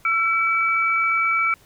sine tone pair together, 1342.9 / 2294 Hz, E6 / D7, +32 / -41 cents, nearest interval major sixth, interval 927 cents, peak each -20 dBFS, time 0.05-1.54 s, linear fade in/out 2 ms, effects pink hiss -54 dBFS RMS until 1.65 s

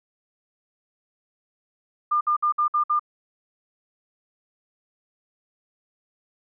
sine tone bursts, 1203 Hz, D6, 41 cents sharp, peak -18 dBFS, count 6, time 2.11-2.995 s, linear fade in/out 10 ms, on 100 ms, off 57 ms, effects none

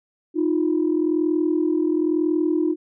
sine tone pair together, 311.1 / 352.1 Hz, D#4 / F4, 0 / +14 cents, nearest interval major second, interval 214 cents, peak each -19 / -21 dBFS, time 0.34-2.76 s, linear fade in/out 50 ms, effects tanh soft clip ceiling -11 dBFS

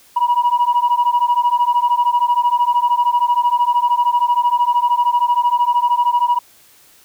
sine beating tone pair, 960 / 973 Hz, B5 / B5, -49 / -26 cents, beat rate 13 Hz, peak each -14 dBFS, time 0.16-6.39 s, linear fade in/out 10 ms, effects tanh soft clip ceiling -8 dBFS + white hiss -49 dBFS RMS until 7.04 s

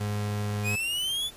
35% pulse tone, 103.83 Hz, G#2, in tune, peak -26 dBFS, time 0-0.76 s, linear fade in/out 10 ms
45% pulse exponential sweep, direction up, 2435 to 3520 Hz, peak -27 dBFS, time 0.63-1.31 s, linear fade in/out 50 ms
effects pink hiss -49 dBFS RMS until 1.36 s + resampled to 32000 Hz

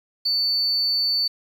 sine tone, 4500 Hz, C#8, 25 cents sharp, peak -18 dBFS, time 0.25-1.28 s, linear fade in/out 10 ms, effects tanh soft clip ceiling -14 dBFS + 8-bit

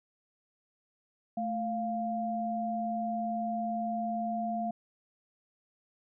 sine tone pair together, 220 / 697.7 Hz, A3 / F5, 0 / -2 cents, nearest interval octave + minor sixth, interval 1998 cents, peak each -34 / -32 dBFS, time 1.37-4.71 s, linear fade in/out 5 ms, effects none

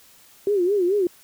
sine tone with vibrato, 380.7 Hz, F#4, 49 cents sharp, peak -17 dBFS, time 0.47-1.07 s, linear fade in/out 2 ms, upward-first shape sine, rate 4.6 Hz, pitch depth 160 cents each way, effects white hiss -52 dBFS RMS until 1.23 s

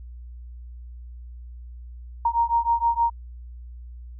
sine beating tone pair, 930 / 936.4 Hz, A#5 / A#5, -4 / +8 cents, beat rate 6.4 Hz, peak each -22 dBFS, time 2.25-3.1 s, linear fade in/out 5 ms, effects added 60 Hz sine -37 dBFS peak until 4.19 s

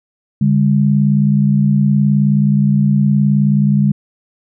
sine tone pair together, 143.65 / 202.8 Hz, D3 / G#3, -38 / -41 cents, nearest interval tritone, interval 597 cents, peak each -12 dBFS, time 0.41-3.92 s, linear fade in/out 5 ms, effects none

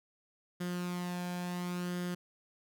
sawtooth tone with flanger, 177.7 Hz, F3, 30 cents sharp, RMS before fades -37 dBFS, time 0.6-2.15 s, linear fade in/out 10 ms, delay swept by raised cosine 0.6 to 1.24 ms, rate 0.71 Hz, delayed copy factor +0.5, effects none

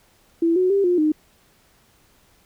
sine tone with pitch steps, 333.4 / 367.8 / 396.5 / 355 / 307.1 Hz, E4 / F#4 / G4 / F4 / D#4, +20 / -10 / +20 / +28 / -23 cents, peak -15 dBFS, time 0.42-1.12 s, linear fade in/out 5 ms, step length 140 ms, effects pink hiss -58 dBFS RMS until 2.45 s

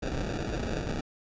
pink noise with sample-and-hold, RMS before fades -32 dBFS, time 0.02-1.01 s, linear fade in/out 10 ms, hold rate 1050 Hz, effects resampled to 16000 Hz

